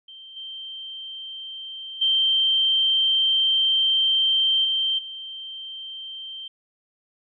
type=tone with level steps; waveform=sine; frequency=3136 Hz; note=G7; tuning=in tune; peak=-40 / -33 / -17 / -20 / -33 dBFS; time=0.08-6.48 s; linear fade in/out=5 ms; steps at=0.36 / 2.01 / 4.64 / 4.98 s; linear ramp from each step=10 ms; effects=none